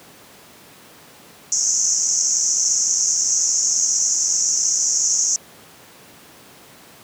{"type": "band-pass noise", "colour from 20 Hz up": "pink", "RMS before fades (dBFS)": -19, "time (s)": [1.52, 5.36], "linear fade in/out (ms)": 0, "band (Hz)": [5700, 7100], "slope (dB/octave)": 96, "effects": ["pink hiss -45 dBFS RMS until 7.03 s", "high-pass 150 Hz 12 dB/octave"]}